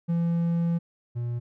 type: tone pair in turn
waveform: triangle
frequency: 169.2 / 119.64 Hz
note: E3 / A#2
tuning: +45 / +45 cents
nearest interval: tritone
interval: 600 cents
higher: first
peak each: -20 / -25 dBFS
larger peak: first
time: 0.08-0.79 / 1.15-1.4 s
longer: first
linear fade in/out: 20 ms
effects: none